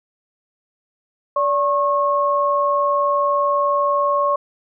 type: tone pair together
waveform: sine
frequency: 577 / 1089.2 Hz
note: D5 / C#6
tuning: -31 / -31 cents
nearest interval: major seventh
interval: 1100 cents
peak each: -19 / -17 dBFS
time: 1.36-4.36 s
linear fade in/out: 5 ms
effects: none